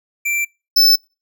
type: tone pair in turn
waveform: square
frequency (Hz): 2349 / 5273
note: D7 / E8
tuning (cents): 0 / 0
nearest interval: octave + major second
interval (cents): 1400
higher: second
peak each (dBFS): -18 / -9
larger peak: second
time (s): 0.25-0.45 / 0.76-0.96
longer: neither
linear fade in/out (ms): 10
effects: noise-tail reverb RT60 0.3 s tail -26 dB re dry